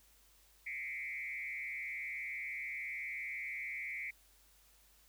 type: tone with frequency modulation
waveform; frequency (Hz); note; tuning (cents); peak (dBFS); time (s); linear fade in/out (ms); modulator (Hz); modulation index
sine; 2177; C#7; -32; -39; 0.66-4.11; 10; 139; 1.3
effects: added 50 Hz sine -69 dBFS peak until 5.08 s + white hiss -67 dBFS RMS until 5.08 s